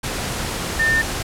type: tone in noise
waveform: sine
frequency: 1800 Hz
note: A6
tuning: 39 cents sharp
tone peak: -15 dBFS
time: 0.79-1.02 s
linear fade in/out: 10 ms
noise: pink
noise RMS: -25 dBFS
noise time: 0.03-1.23 s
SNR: +7 dB
effects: low-pass 11000 Hz 12 dB/octave